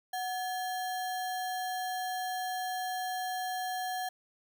sine tone with sample-and-hold, 740 Hz, F#5, in tune, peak -32 dBFS, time 0.13-4.09 s, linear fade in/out 5 ms, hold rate 2450 Hz, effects none

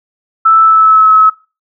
sine tone with pitch glide, 1318.5 to 1289.1 Hz, E6 to E6, 0 to -39 cents, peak -3 dBFS, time 0.45-1.3 s, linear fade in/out 10 ms, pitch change -39 cents, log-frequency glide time 0.62-1.11 s, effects noise-tail reverb RT60 0.3 s tail -18 dB re dry

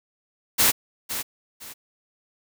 white noise with echo, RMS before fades -18 dBFS, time 0.58-0.72 s, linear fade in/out 20 ms, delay 510 ms, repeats 2, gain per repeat -11 dB, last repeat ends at 1.74 s, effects none

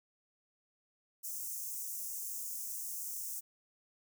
white high-pass noise, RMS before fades -41 dBFS, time 1.23-3.41 s, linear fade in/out 20 ms, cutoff 5900 Hz, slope 48 dB/octave, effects none

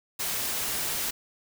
white noise, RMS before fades -30 dBFS, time 0.19-1.11 s, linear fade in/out 10 ms, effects none

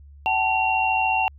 sine tone cluster, 761 / 875 / 2747 Hz, F#5 / A5 / F7, +48 / -10 / -29 cents, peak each -23 dBFS, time 0.26-1.28 s, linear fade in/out 0 ms, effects added 71 Hz sine -43 dBFS peak until 1.38 s

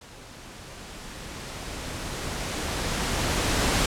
pink noise with level ramp, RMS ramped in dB -46 to -22 dBFS, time 0.01-3.86 s, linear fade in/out 5 ms, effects low-pass 9000 Hz 12 dB/octave

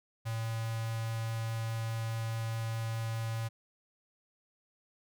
square tone with notch filter, 113.1 Hz, A2, 48 cents sharp, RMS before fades -35 dBFS, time 0.25-3.49 s, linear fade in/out 20 ms, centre 320 Hz, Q 1.1, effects none

